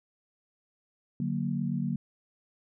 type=chord; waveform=sine; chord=D augmented; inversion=none; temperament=equal; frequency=146.83 / 185 / 233.1 Hz; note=D3 / F#3 / A#3; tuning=0 / 0 / 0 cents; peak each=-32 dBFS; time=1.2-1.96 s; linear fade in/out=2 ms; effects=none